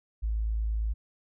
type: tone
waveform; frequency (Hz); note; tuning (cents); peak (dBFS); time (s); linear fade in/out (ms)
sine; 54.4; A1; -19; -26; 0.22-0.94; 20
effects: none